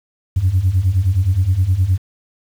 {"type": "beating tone pair", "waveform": "sine", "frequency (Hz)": [87.31, 96.91], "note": ["F2", "G2"], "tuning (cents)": [0, -19], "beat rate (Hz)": 9.6, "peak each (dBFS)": [-16, -13], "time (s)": [0.36, 1.98], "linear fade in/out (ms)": 10, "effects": ["tanh soft clip ceiling -7 dBFS", "7-bit"]}